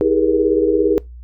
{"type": "tone cluster", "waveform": "sine", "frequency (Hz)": [320.6, 401.1, 418.7, 477.7], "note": ["E4", "G4", "G#4", "A#4"], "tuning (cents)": [-48, 40, 14, 42], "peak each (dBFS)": -18, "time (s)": [0.01, 0.98], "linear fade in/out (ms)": 0, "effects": ["noise-tail reverb RT60 0.2 s tail -23 dB re dry", "added 60 Hz sine -33 dBFS peak until 1.23 s"]}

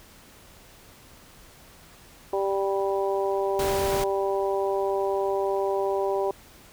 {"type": "harmonic tone", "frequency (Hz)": 196, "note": "G3", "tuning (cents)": 0, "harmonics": [2, 3, 4, 5], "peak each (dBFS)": [-25, -29, -31, -33], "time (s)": [2.33, 6.31], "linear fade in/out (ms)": 2}
{"type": "noise", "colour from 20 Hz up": "pink", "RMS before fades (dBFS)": -31, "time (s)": [3.59, 4.04], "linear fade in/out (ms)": 2}
{"effects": ["pink hiss -51 dBFS RMS until 6.72 s"]}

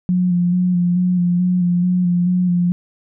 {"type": "tone with vibrato", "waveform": "sine", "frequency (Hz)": 178.3, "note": "F3", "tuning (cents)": 36, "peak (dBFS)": -13, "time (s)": [0.09, 2.72], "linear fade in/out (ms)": 0, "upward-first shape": "square", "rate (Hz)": 2.3, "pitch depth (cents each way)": 24, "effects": []}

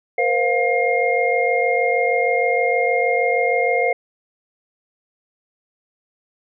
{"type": "tone cluster", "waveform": "sine", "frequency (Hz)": [473.6, 520, 704, 2128], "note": ["A#4", "C5", "F5", "C7"], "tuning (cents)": [27, -11, 14, 29], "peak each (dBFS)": -21, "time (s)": [0.18, 3.93], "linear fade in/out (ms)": 5, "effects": []}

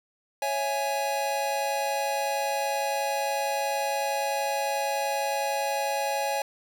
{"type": "chord", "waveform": "square", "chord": "C# minor", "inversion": "none", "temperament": "just", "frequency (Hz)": [554.4, 665.2, 831.5], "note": ["C#5", "E5", "G#5"], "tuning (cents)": [0, 16, 2], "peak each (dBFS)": [-31, -35, -29], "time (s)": [0.42, 6.42], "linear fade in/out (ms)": 2, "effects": []}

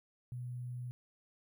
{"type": "tone with sample-and-hold", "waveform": "sine", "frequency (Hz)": 123.47, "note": "B2", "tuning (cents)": 0, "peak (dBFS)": -39, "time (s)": [0.32, 0.91], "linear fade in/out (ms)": 0, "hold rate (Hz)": 11025, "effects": []}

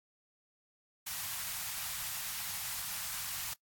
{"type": "band-stop noise", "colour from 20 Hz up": "white", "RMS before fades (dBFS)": -39, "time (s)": [1.06, 3.54], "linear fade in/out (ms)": 10, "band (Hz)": [170, 780], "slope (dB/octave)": 24, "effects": ["noise-tail reverb RT60 0.1 s tail -22 dB re dry", "AAC 64 kbps"]}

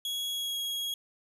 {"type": "tone with pitch glide", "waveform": "40% pulse", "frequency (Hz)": [3333, 3306], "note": ["G#7", "G#7"], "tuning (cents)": [5, -9], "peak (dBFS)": -30, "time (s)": [0.05, 0.94], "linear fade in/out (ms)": 2, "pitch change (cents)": -14, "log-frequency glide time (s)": [0.3, 0.57], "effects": []}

